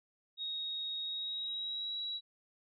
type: tone with pitch glide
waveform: sine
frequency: 3758 to 3893 Hz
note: A#7 to B7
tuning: +13 to -26 cents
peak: -36 dBFS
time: 0.37-2.21 s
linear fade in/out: 50 ms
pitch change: +61 cents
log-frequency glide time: 1.01-2 s
effects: none